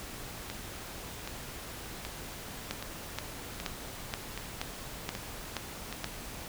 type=two click trains; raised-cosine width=0.2 ms; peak=-20 / -15 dBFS; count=8 / 8; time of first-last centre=0.5-5.926 / 2.71-6.043 s; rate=1.29 / 2.1 Hz; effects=pink hiss -43 dBFS RMS until 6.48 s